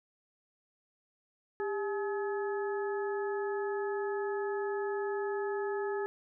harmonic tone with a mistuned harmonic, 425.8 Hz, G#4, 43 cents sharp, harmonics 1 / 2 / 3 / 4, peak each -32 / -40 / -45 / -43 dBFS, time 1.6-6.06 s, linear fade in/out 0 ms, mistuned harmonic 1, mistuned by -100 cents, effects none

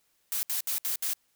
blue noise bursts, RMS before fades -30 dBFS, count 5, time 0.32-1.134 s, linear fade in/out 0 ms, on 110 ms, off 66 ms, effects white hiss -71 dBFS RMS until 1.35 s

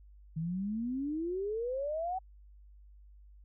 sine exponential sweep, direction up, 155.56 to 769 Hz, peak -32 dBFS, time 0.36-2.19 s, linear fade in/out 10 ms, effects added 50 Hz sine -53 dBFS peak until 3.44 s

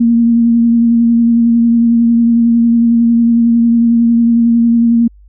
sine tone with vibrato, 233.1 Hz, A#3, in tune, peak -6 dBFS, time 0-5.08 s, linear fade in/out 10 ms, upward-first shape triangle, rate 11 Hz, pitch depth 24 cents each way, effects added 50 Hz sine -38 dBFS peak until 5.28 s

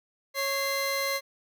25% pulse tone pair together, 550.4 / 2078 Hz, C#5 / C7, -12 / -12 cents, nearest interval octave + major seventh, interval 2300 cents, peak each -26 dBFS, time 0.34-1.21 s, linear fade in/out 50 ms, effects none

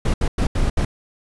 brown noise bursts at uneven times, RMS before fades -18 dBFS, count 5, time 0.05-0.14 / 0.21-0.28 / 0.38-0.47 / 0.55-0.7 / 0.77-0.85 s, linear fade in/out 5 ms, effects resampled to 24000 Hz

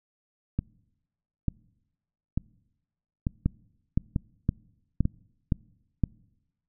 two click trains, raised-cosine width 5 ms, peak -10 / -13 dBFS, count 6 / 6, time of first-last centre 3.46-6.037 / 0.59-5.054 s, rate 1.94 / 1.12 Hz, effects noise-tail reverb RT60 1.0 s tail -26 dB re dry

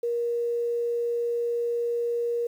sine tone with quantisation, 472.9 Hz, A#4, 25 cents sharp, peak -24 dBFS, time 0.03-2.47 s, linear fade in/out 5 ms, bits 9, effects none

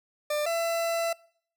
40% pulse tone pair in turn, 596 / 669.8 Hz, D5 / E5, +25 / +27 cents, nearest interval major second, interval 202 cents, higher second, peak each -25 dBFS, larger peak neither, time 0.3-0.46 / 0.46-1.13 s, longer second, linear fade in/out 5 ms, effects noise-tail reverb RT60 0.6 s tail -24 dB re dry

